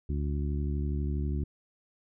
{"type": "harmonic tone", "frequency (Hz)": 72.3, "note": "D2", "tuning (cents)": -27, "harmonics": [1, 2, 3, 4, 5], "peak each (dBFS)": [-29, -35, -39, -41, -43], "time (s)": [0.09, 1.44], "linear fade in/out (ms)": 5, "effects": []}